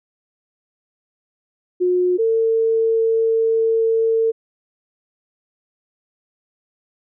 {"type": "tone pair in turn", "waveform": "sine", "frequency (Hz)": [360.8, 450.6], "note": ["F#4", "A4"], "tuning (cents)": [-44, 41], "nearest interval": "major third", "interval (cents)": 385, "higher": "second", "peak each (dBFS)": -14, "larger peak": "neither", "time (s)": [[1.8, 2.18], [2.18, 4.32]], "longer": "second", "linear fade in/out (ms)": 20, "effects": []}